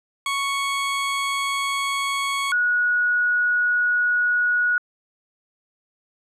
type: tone pair in turn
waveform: 20% pulse / sine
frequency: 1108.7 / 1458.3 Hz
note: C#6 / F#6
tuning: 0 / -26 cents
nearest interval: perfect fourth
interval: 474 cents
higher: second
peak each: -17 dBFS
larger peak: neither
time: 0.26-2.52 / 2.52-4.78 s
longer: neither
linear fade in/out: 2 ms
effects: low-pass 10000 Hz 12 dB/octave